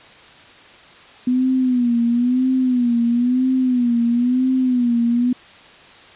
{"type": "tone with vibrato", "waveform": "sine", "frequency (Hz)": 246.9, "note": "B3", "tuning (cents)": 0, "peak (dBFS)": -14, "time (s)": [1.27, 5.33], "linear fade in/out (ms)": 5, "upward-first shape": "sine", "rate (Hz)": 1, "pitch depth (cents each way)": 90, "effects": ["white hiss -44 dBFS RMS until 6.15 s", "resampled to 8000 Hz"]}